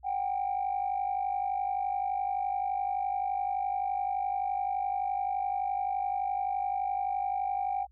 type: tone pair together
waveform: sine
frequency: 743 / 794.7 Hz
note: F#5 / G5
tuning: +7 / +23 cents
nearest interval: minor second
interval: 116 cents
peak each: -31 / -29 dBFS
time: 0.03-7.87 s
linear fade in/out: 50 ms
effects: tanh soft clip ceiling -23 dBFS + added 60 Hz sine -57 dBFS peak until 7.91 s